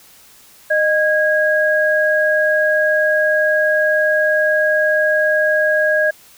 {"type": "tone pair together", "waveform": "sine", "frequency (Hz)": [615.4, 1643], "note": ["D#5", "G#6"], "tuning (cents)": [-19, -19], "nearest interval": "octave + perfect fourth", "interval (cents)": 1700, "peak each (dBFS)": -15, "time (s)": [0.7, 6.11], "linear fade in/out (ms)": 10, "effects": ["white hiss -46 dBFS RMS until 6.37 s"]}